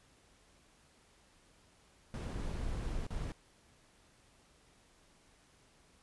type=noise with dropouts; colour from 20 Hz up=brown; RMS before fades=-38 dBFS; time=2.14-3.32 s; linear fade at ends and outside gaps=1 ms; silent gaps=3.067-3.105 s; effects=pink hiss -66 dBFS RMS until 6.02 s + resampled to 24000 Hz